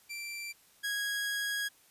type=tone pair in turn; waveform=sawtooth; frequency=2349 / 1651.9 Hz; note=D7 / G#6; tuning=0 / -10 cents; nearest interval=tritone; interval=610 cents; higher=first; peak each=-35 / -28 dBFS; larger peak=second; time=0.09-0.53 / 0.83-1.69 s; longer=second; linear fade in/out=20 ms; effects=white hiss -63 dBFS RMS until 1.9 s + resampled to 32000 Hz